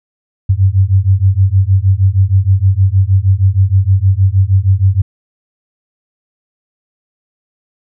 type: beating tone pair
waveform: sine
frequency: 93.1 / 99.5 Hz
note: F#2 / G2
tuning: +11 / +26 cents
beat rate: 6.4 Hz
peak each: -10 dBFS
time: 0.49-5.02 s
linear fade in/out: 10 ms
effects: none